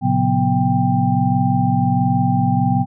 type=tone cluster; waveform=sine; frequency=113.5 / 134.9 / 179.8 / 245.4 / 790 Hz; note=A#2 / C#3 / F#3 / B3 / G5; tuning=-46 / -47 / -49 / -11 / +13 cents; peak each=-20 dBFS; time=0.01-2.86 s; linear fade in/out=50 ms; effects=none